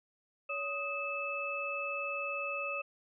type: tone cluster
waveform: sine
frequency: 565 / 1252 / 2616 Hz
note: C#5 / D#6 / E7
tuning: +33 / +10 / -14 cents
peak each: -40 / -40 / -36 dBFS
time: 0.49-2.82 s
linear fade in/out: 10 ms
effects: none